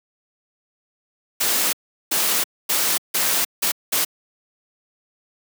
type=noise bursts at uneven times; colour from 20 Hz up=white; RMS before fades=-20 dBFS; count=6; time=1.4-1.73 / 2.11-2.44 / 2.69-2.98 / 3.14-3.45 / 3.62-3.72 / 3.92-4.05 s; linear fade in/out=10 ms; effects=high-pass 200 Hz 12 dB/octave